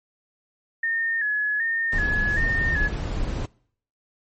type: tone with vibrato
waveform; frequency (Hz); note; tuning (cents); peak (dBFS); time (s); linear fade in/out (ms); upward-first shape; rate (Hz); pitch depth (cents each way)
sine; 1760; A6; 0; -21; 0.83-2.88; 5; square; 1.3; 64
type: noise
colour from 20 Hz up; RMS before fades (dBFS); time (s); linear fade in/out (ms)
brown; -26; 1.92-3.46; 5
effects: noise-tail reverb RT60 0.6 s tail -24 dB re dry + MP3 32 kbps